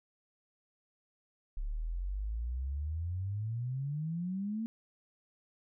sine exponential sweep, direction up, 34.19 to 229.2 Hz, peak -33 dBFS, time 1.57-4.66 s, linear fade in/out 0 ms, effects none

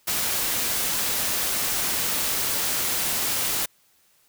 white noise, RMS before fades -25 dBFS, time 0.07-3.66 s, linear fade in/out 10 ms, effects white hiss -62 dBFS RMS until 4.28 s

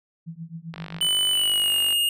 sine tone with tremolo, 164.9 Hz, E3, 1 cent sharp, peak -30 dBFS, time 0.26-1.07 s, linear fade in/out 20 ms, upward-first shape triangle, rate 7.6 Hz, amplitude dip 100%
click train, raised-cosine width 0.3 ms, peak -20 dBFS, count 59, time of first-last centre 0.74-1.926 s, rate 48.9 Hz
square tone with pitch glide, 3000 to 2843 Hz, F#7 to F7, +23 to +30 cents, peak -20 dBFS, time 1.01-2.09 s, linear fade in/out 2 ms, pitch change -93 cents, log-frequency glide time 1.32-1.73 s
effects none

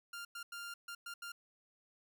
sawtooth tone bursts at uneven times, 1396.9 Hz, F6, in tune, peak -40 dBFS, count 6, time 0.13-0.25 / 0.35-0.43 / 0.52-0.74 / 0.88-0.95 / 1.06-1.14 / 1.22-1.32 s, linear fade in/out 5 ms, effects none

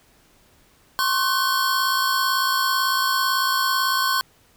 square tone cluster, 1059 / 1117 / 1517 / 4359 Hz, C6 / C#6 / F#6 / C#8, +21 / +13 / +43 / -30 cents, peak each -23 / -28 / -25 / -27 dBFS, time 0.99-4.21 s, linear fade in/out 0 ms, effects pink hiss -57 dBFS RMS until 4.56 s

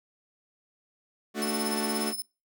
sawtooth chord, D major, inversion second, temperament equal, 220 / 293.7 / 370 Hz, A3 / D4 / F#4, 0 / 0 / 0 cents, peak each -27 / -31 / -30 dBFS, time 1.34-2.14 s, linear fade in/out 50 ms
10% pulse tone with tremolo, 5240 Hz, E8, 11 cents flat, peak -23 dBFS, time 1.42-2.22 s, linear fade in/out 0 ms, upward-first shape triangle, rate 17 Hz, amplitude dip 85%
effects noise-tail reverb RT60 0.3 s tail -25 dB re dry

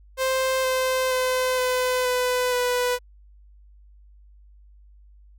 sawtooth tone with pitch steps, 523.3 / 517.3 / 511.3 / 505.5 / 499.7 / 493.9 Hz, C5 / C5 / C5 / B4 / B4 / B4, 0 / -20 / -40 / +40 / +20 / 0 cents, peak -17 dBFS, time 0.17-2.99 s, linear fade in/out 50 ms, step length 470 ms, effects added 50 Hz sine -48 dBFS peak until 5.38 s

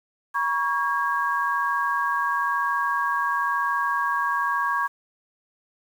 sine tone cluster, 956 / 1117 / 1631 Hz, A#5 / C#6 / G#6, +43 / +13 / -32 cents, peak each -28 / -24 / -26 dBFS, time 0.34-4.88 s, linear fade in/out 20 ms, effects 8-bit

